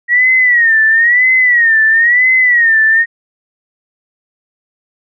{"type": "tone with vibrato", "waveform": "sine", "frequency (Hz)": 1898, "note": "A#6", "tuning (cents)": 31, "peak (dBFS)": -6, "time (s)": [0.08, 3.06], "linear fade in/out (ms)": 50, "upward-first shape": "sine", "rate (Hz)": 1, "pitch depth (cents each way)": 130, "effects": []}